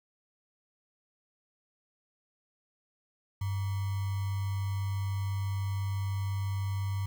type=tone with sample-and-hold; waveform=sine; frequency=98 Hz; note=G2; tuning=in tune; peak=-29 dBFS; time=3.41-7.06 s; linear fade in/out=5 ms; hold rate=1050 Hz; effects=none